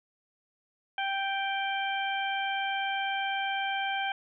harmonic tone, 784 Hz, G5, in tune, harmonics 1 / 2 / 3 / 4, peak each -31 / -34 / -36 / -37 dBFS, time 0.98-4.12 s, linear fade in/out 2 ms, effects none

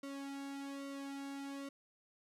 sawtooth tone with flanger, 277.2 Hz, C#4, in tune, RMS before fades -45 dBFS, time 0.03-1.69 s, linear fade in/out 5 ms, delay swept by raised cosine 1.2 to 2 ms, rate 1.2 Hz, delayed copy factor -0.8, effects low-pass 11000 Hz 12 dB/octave + 13-bit

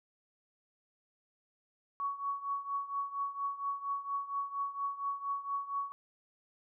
sine tone with tremolo, 1120 Hz, C#6, 18 cents sharp, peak -30 dBFS, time 2-5.92 s, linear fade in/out 0 ms, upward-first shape triangle, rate 4.3 Hz, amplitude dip 85%, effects none

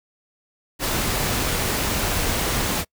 pink noise, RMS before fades -23 dBFS, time 0.79-2.85 s, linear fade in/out 50 ms, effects noise-tail reverb RT60 0.1 s tail -26 dB re dry

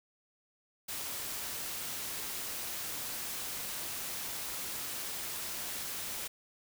white noise, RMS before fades -39 dBFS, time 0.88-6.28 s, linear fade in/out 10 ms, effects none

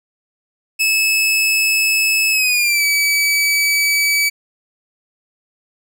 sawtooth tone with pitch glide, 2600 to 2290 Hz, E7 to D7, -24 to -44 cents, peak -10 dBFS, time 0.79-4.3 s, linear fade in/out 20 ms, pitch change -220 cents, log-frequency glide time 2.31-2.84 s, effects none

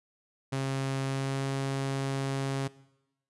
sawtooth tone with pitch glide, 134.9 to 136.07 Hz, C#3 to C#3, -47 to -32 cents, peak -25 dBFS, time 0.52-2.68 s, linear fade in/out 10 ms, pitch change +15 cents, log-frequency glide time 1.05-1.44 s, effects noise-tail reverb RT60 0.9 s tail -20 dB re dry + resampled to 24000 Hz

